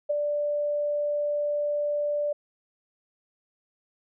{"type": "tone with ADSR envelope", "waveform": "sine", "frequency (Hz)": 587.3, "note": "D5", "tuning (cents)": 0, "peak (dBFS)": -20, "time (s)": [0.09, 2.33], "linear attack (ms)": 15, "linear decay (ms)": 13, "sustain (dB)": -4, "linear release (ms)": 8, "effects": []}